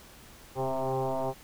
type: tone with frequency modulation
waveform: sine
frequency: 130.81 Hz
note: C3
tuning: in tune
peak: -27 dBFS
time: 0.55-1.34 s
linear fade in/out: 50 ms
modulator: 132 Hz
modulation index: 6.2
effects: pink hiss -52 dBFS RMS until 1.43 s